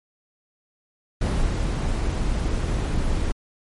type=noise with ADSR envelope; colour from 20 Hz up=brown; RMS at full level=-20 dBFS; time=1.21-3.32 s; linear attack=7 ms; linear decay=300 ms; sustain=-3 dB; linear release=4 ms; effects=MP3 48 kbps